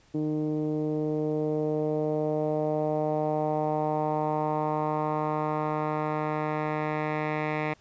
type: tone with low-pass filter sweep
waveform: 10% pulse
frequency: 153 Hz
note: D#3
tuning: 29 cents flat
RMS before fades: -28 dBFS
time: 0.14-7.74 s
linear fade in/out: 10 ms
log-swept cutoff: 330 to 2100 Hz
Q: 2.3
effects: pink hiss -61 dBFS RMS until 7.8 s + resampled to 16000 Hz